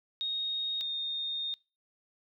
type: tone pair in turn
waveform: sine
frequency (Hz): 3729 / 3676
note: A#7 / A#7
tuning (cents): 0 / -25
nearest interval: unison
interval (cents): 25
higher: first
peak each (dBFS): -30 / -32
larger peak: first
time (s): 0.21-0.81 / 0.81-1.54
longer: second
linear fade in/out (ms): 0
effects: noise-tail reverb RT60 0.3 s tail -24 dB re dry

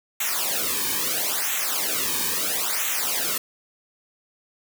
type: noise with flanger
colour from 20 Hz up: white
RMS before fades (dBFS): -25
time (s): 0.2-3.38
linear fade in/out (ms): 5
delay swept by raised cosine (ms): 0.2 to 1.5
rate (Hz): 0.75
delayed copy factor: -1
effects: none

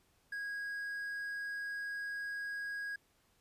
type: tone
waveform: triangle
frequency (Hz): 1646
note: G#6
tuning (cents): -16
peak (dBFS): -36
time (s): 0.32-2.96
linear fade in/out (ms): 5
effects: pink hiss -72 dBFS RMS until 3.4 s + resampled to 32000 Hz

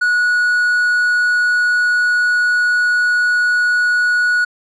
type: tone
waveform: triangle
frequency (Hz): 1462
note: F#6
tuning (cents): -21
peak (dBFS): -10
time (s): 0.01-4.45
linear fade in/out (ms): 10
effects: resampled to 24000 Hz

